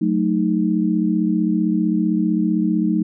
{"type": "chord", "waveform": "sine", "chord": "D# diminished", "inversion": "first", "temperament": "equal with one note detuned", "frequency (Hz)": [184.46, 220, 311.1], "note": ["F#3", "A3", "D#4"], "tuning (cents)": [-5, 0, 0], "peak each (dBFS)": -20, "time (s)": [0.01, 3.03], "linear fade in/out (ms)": 10, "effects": []}